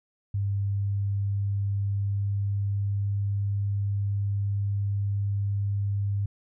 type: tone with pitch glide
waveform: sine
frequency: 99.9 to 100.48 Hz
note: G2 to G2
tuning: +33 to +43 cents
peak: -24 dBFS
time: 0.34-6.26 s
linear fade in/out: 5 ms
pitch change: +10 cents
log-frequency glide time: 1.59-3.24 s
effects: none